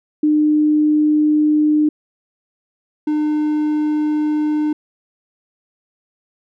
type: tone pair in turn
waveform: sine / triangle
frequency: 302.5 / 302.5 Hz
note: D#4 / D#4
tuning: -49 / -49 cents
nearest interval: unison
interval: 0 cents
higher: neither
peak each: -11 / -13 dBFS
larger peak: first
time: 0.23-1.89 / 3.07-4.73 s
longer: neither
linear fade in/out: 5 ms
effects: none